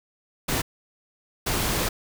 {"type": "noise bursts at uneven times", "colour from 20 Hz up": "pink", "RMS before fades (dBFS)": -25, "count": 2, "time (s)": [[0.48, 0.62], [1.46, 1.89]], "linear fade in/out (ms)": 10, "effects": []}